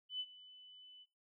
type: tone with ADSR envelope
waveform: sine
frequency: 3001 Hz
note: F#7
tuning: 24 cents sharp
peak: -36 dBFS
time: 0.09-1.06 s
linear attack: 110 ms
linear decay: 52 ms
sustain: -19 dB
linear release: 40 ms
effects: noise-tail reverb RT60 0.3 s tail -20 dB re dry